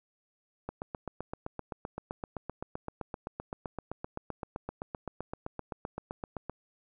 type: click train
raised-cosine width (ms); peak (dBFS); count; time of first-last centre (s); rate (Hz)
1; -22; 46; 0.69-6.496; 7.75
effects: none